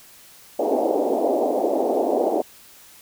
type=band-pass noise; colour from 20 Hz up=white; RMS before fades=-21 dBFS; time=0.59-2.42 s; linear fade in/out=5 ms; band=260 to 740 Hz; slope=48 dB/octave; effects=white hiss -48 dBFS RMS until 3.01 s